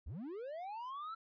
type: linear sweep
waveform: triangle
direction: up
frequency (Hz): 49.28 to 1351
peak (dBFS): -40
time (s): 0.06-1.15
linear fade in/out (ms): 10
effects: resampled to 11025 Hz